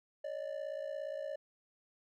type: ring-modulated tone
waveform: triangle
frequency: 587.3 Hz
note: D5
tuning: in tune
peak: -33 dBFS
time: 0.24-1.36 s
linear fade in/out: 5 ms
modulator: 28.6 Hz
effects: none